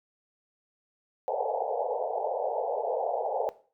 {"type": "band-pass noise", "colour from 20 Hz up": "pink", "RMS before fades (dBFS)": -30, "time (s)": [1.28, 3.49], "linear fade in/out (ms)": 0, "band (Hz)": [440, 880], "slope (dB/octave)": 96, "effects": ["noise-tail reverb RT60 0.4 s tail -17 dB re dry"]}